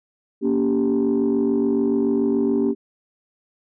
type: chord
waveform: sine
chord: G diminished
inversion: first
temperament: just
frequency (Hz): 235.2 / 282.2 / 392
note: Bb3 / Db4 / G4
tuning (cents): +16 / +31 / 0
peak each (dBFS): -20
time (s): 0.41-2.75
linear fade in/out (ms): 50
effects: tanh soft clip ceiling -12 dBFS